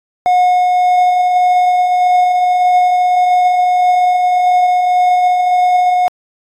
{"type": "tone with tremolo", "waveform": "triangle", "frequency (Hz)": 724, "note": "F#5", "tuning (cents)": -38, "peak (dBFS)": -5, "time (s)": [0.26, 6.08], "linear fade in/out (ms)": 0, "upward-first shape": "triangle", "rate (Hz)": 1.7, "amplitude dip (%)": 25, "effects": ["AAC 48 kbps"]}